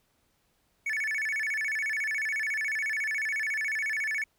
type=tone with vibrato; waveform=triangle; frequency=1975.5 Hz; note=B6; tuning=in tune; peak=-26 dBFS; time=0.86-4.24 s; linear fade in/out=5 ms; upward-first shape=square; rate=14 Hz; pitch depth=210 cents each way; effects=pink hiss -71 dBFS RMS until 4.38 s